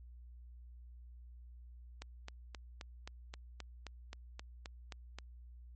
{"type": "click train", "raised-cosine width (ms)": 0.2, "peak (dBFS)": -28, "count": 13, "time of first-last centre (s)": [2.02, 5.186], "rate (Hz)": 3.79, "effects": ["added 60 Hz sine -51 dBFS peak until 5.75 s", "MP3 32 kbps"]}